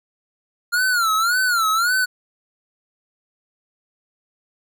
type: tone with vibrato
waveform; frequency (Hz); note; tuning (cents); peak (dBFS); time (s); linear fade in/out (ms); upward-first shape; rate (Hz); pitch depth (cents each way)
square; 1396.9; F6; 0; -17; 0.72-2.06; 20; sine; 1.8; 150
effects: none